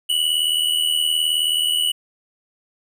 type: tone pair together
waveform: square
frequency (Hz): 2918 / 2997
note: F#7 / F#7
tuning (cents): -25 / +22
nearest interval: unison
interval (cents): 47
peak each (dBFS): -20 / -22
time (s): 0.09-1.92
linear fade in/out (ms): 10
effects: none